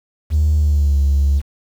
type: tone with pitch glide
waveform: triangle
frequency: 76 to 70.1 Hz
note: D#2 to C#2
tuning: -40 to +20 cents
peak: -8 dBFS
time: 0.3-1.42 s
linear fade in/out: 50 ms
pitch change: -140 cents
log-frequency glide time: 0.55-0.98 s
effects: tanh soft clip ceiling -8 dBFS + 7-bit